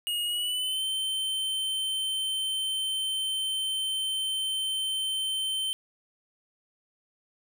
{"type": "tone with pitch glide", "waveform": "square", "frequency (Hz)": [2872, 3096], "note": ["F7", "G7"], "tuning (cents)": [48, -22], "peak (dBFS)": -28, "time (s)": [0.07, 5.73], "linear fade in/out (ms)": 0, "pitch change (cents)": 130, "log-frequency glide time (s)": [0.24, 0.83], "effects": []}